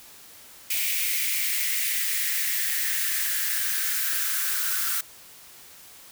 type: noise with high-pass filter sweep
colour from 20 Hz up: blue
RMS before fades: -26 dBFS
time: 0.7-5.01 s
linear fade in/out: 5 ms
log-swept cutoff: 2300 to 1400 Hz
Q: 5.1
effects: white hiss -48 dBFS RMS until 6.11 s